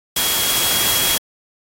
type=tone in noise; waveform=sine; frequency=3300 Hz; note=G#7; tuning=12 cents flat; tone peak=-23 dBFS; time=0.16-1.18 s; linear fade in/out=5 ms; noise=white; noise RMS=-18 dBFS; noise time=0.16-1.18 s; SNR=-8 dB; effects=AAC 48 kbps